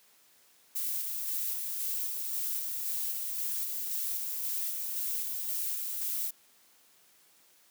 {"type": "noise with tremolo", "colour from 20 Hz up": "violet", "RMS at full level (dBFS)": -33, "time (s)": [0.75, 6.31], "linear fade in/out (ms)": 10, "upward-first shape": "square", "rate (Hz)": 1.9, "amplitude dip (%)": 25, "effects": ["white hiss -63 dBFS RMS until 7.7 s", "high-pass 150 Hz 12 dB/octave"]}